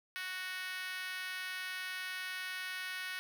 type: tone with high-pass filter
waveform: 5% pulse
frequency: 370 Hz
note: F#4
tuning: in tune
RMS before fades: -41 dBFS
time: 0.16-3.19 s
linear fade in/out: 0 ms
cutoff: 1600 Hz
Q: 2.8
effects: none